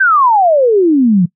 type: exponential sweep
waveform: sine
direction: down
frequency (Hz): 1602 to 167.5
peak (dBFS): -6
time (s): 0-1.26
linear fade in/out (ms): 10
effects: noise-tail reverb RT60 0.1 s tail -22 dB re dry